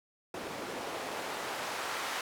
white noise with band-pass filter sweep, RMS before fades -38 dBFS, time 0.34-2.21 s, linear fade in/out 2 ms, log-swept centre 370 to 1100 Hz, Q 0.81, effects none

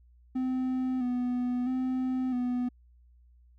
triangle tone with vibrato, 252.2 Hz, B3, 36 cents sharp, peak -25 dBFS, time 0.35-2.69 s, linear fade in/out 10 ms, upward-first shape square, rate 0.76 Hz, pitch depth 34 cents each way, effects added 60 Hz sine -56 dBFS peak until 3.58 s

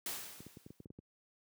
white noise with exponential decay, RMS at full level -38 dBFS, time 0.06-0.85 s, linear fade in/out 2 ms, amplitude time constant 170 ms
clicks, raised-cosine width 3 ms, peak -36 dBFS, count 9, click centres 0.405 / 0.466 / 0.571 / 0.664 / 0.705 / 0.803 / 0.858 / 0.904 / 0.989 s
effects high-pass 100 Hz 12 dB/octave

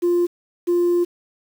sine tone pair in turn, 349.2 / 349.2 Hz, F4 / F4, 0 / 0 cents, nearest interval unison, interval 0 cents, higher neither, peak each -13 dBFS, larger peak neither, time 0.02-0.27 / 0.67-1.05 s, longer second, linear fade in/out 20 ms, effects tanh soft clip ceiling -13 dBFS + 7-bit

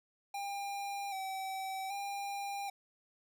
square tone with vibrato, 784 Hz, G5, in tune, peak -38 dBFS, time 0.34-2.7 s, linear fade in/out 5 ms, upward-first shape square, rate 0.64 Hz, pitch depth 37 cents each way, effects none

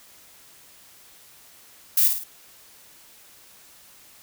violet noise with echo, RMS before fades -18 dBFS, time 1.97-2.08 s, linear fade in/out 5 ms, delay 53 ms, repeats 3, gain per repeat -6 dB, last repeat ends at 2.239 s, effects white hiss -51 dBFS RMS until 4.22 s

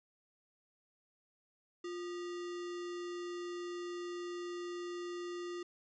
sine tone with sample-and-hold, 350.9 Hz, F4, 8 cents sharp, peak -39 dBFS, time 1.84-5.63 s, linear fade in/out 5 ms, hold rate 1575 Hz, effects resampled to 16000 Hz

